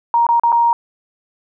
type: tone with dropouts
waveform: sine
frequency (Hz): 938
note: A#5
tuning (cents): +11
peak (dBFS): -10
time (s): 0.14-0.73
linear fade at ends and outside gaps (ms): 1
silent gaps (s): 0.267-0.289 / 0.397-0.435 / 0.52-0.526
effects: none